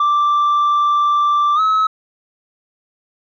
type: tone with pitch glide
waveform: sine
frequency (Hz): 1174.7 to 1288.4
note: D6 to E6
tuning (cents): 0 to -40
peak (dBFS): -9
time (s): 0-1.87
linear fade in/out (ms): 5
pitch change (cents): +160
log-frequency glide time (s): 1.55-1.6
effects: tanh soft clip ceiling -11 dBFS